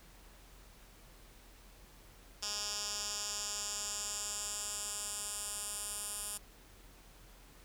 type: tone with band-pass filter sweep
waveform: 10% pulse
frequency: 206.9 Hz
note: G#3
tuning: 6 cents flat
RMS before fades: -40 dBFS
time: 2.42-6.38 s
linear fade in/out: 10 ms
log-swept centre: 5800 to 9700 Hz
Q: 2.8
effects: added 43 Hz sine -58 dBFS peak until 7.64 s + pink hiss -60 dBFS RMS until 7.64 s